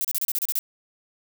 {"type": "noise bursts", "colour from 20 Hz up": "violet", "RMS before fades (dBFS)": -25, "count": 9, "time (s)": [0.01, 0.59], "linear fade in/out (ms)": 0, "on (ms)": 36, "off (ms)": 32, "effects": []}